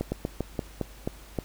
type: slowing click train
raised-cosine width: 2 ms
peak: -14 dBFS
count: 8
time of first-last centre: 0.01-1.387 s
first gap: 110 ms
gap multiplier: 1.19
effects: added 50 Hz sine -47 dBFS peak until 1.44 s + pink hiss -51 dBFS RMS until 1.44 s